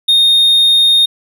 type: tone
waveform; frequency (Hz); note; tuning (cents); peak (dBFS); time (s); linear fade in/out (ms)
triangle; 3690; A#7; -18; -5; 0.08-1.06; 10
effects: none